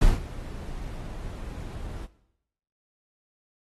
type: noise with ADSR envelope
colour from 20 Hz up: brown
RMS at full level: -18 dBFS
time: 0.01-2.07 s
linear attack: 9 ms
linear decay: 170 ms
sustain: -18 dB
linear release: 24 ms
effects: noise-tail reverb RT60 0.8 s tail -17 dB re dry + AAC 32 kbps